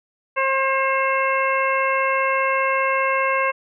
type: harmonic tone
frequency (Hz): 535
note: C5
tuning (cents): +38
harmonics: 1 / 2 / 3 / 4 / 5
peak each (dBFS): -23 / -21 / -26 / -25 / -27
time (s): 0.36-3.52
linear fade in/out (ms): 20
effects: none